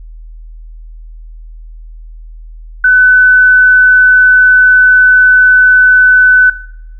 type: tone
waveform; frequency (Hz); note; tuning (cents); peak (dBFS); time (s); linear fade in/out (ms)
sine; 1504; F#6; +28; -3; 2.84-6.5; 5
effects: noise-tail reverb RT60 0.8 s tail -18 dB re dry + added 40 Hz sine -27 dBFS peak until 6.99 s